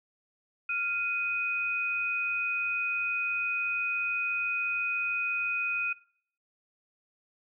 sine tone pair together, 1396.9 / 2497 Hz, F6 / D#7, 0 / +6 cents, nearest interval minor seventh, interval 1006 cents, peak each -35 / -29 dBFS, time 0.69-5.93 s, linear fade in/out 5 ms, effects noise-tail reverb RT60 0.6 s tail -21 dB re dry

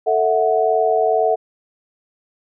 sine tone cluster, 443.8 / 653 / 735 Hz, A4 / E5 / F#5, +15 / -17 / -12 cents, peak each -18 dBFS, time 0.06-1.36 s, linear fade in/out 20 ms, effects none

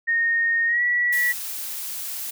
sine tone with pitch glide, 1849 to 1942 Hz, A#6 to B6, -15 to -30 cents, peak -18 dBFS, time 0.07-1.33 s, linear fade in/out 20 ms, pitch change +85 cents, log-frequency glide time 0.67-0.82 s
blue noise, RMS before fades -31 dBFS, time 1.12-2.31 s, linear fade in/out 10 ms
effects none

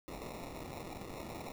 white noise with sample-and-hold, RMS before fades -45 dBFS, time 0.08-1.52 s, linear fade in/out 0 ms, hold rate 1575 Hz, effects none

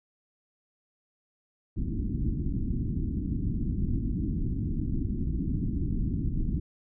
pink low-pass noise, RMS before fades -29 dBFS, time 1.76-6.6 s, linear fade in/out 10 ms, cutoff 310 Hz, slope 48 dB/octave, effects none

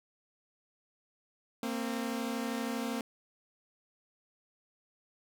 sawtooth tone pair together, 229.8 / 262.4 Hz, A#3 / C4, -25 / +5 cents, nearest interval major second, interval 230 cents, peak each -31 / -33 dBFS, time 1.63-3.01 s, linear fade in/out 2 ms, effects none

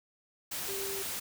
sine tone in noise, 392 Hz, G4, in tune, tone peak -38 dBFS, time 0.68-1.03 s, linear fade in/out 10 ms, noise white, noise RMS -37 dBFS, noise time 0.51-1.2 s, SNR -4 dB, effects none

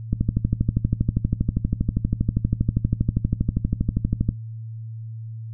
click train, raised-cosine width 5 ms, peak -7 dBFS, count 53, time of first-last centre 0.13-4.29 s, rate 12.5 Hz, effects noise-tail reverb RT60 0.2 s tail -19 dB re dry + added 112 Hz sine -31 dBFS peak until 5.53 s

